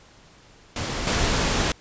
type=noise with level steps; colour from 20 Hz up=pink; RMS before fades=-28 / -22 dBFS; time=0.76-1.72 s; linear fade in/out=2 ms; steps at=1.07 s; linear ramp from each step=2 ms; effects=pink hiss -52 dBFS RMS until 1.8 s + resampled to 16000 Hz